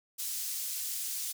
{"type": "high-pass noise", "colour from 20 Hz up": "pink", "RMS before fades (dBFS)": -36, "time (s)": [0.18, 1.33], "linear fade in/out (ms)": 20, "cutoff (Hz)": 6300, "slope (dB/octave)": 12, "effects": []}